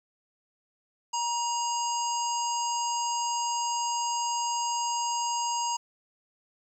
harmonic tone with a mistuned harmonic, 946 Hz, A#5, 25 cents sharp, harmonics 1 / 3 / 5 / 7 / 8, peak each -28 / -38 / -38 / -35 / -39 dBFS, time 1.13-5.77 s, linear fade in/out 10 ms, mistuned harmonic 5, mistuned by +45 cents, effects 10-bit

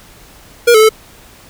square tone with pitch steps, 475.8 / 433.9 / 437.2 Hz, A#4 / A4 / A4, +35 / -24 / -11 cents, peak -5 dBFS, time 0.67-0.892 s, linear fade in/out 10 ms, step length 74 ms, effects pink hiss -41 dBFS RMS until 1.49 s

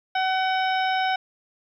harmonic tone, 754 Hz, F#5, 32 cents sharp, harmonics 1 / 2 / 3 / 4 / 5 / 7, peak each -22 / -28 / -32 / -34 / -36 / -39 dBFS, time 0.15-1.16 s, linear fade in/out 5 ms, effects 10-bit

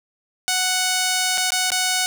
5% pulse tone with dropouts, 740 Hz, F#5, in tune, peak -7 dBFS, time 0.48-2.06 s, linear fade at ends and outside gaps 0 ms, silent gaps 1.375-1.38 / 1.505-1.52 / 1.704-1.718 s, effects none

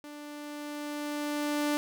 sawtooth tone with level ramp, 294.6 Hz, D4, 6 cents sharp, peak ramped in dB -39 to -22 dBFS, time 0.04-1.77 s, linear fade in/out 0 ms, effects none

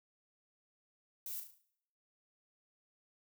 violet noise with echo, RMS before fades -43 dBFS, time 1.26-1.4 s, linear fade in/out 2 ms, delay 36 ms, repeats 6, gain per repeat -6 dB, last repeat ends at 1.616 s, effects noise-tail reverb RT60 0.7 s tail -19 dB re dry

